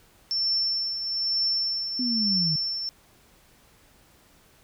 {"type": "tone with tremolo", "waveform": "sine", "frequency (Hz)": 5390, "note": "E8", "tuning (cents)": 38, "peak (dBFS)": -21, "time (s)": [0.31, 2.89], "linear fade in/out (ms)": 0, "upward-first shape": "triangle", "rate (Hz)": 1.1, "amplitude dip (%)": 60}
{"type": "linear sweep", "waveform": "sine", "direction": "down", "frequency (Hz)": [256.4, 150], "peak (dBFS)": -26, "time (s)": [1.99, 2.56], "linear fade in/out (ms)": 5}
{"effects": ["pink hiss -58 dBFS RMS until 4.63 s"]}